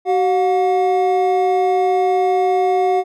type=tone pair together; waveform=triangle; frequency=378 / 721 Hz; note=F#4 / F#5; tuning=+37 / -45 cents; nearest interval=major seventh; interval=1118 cents; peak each=-14 dBFS; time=0.05-3.04 s; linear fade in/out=50 ms; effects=none